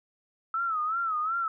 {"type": "tone with vibrato", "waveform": "sine", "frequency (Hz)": 1300, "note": "E6", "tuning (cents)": -24, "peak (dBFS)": -26, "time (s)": [0.54, 1.48], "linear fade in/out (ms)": 2, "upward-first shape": "sine", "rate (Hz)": 2.7, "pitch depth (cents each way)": 110, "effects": []}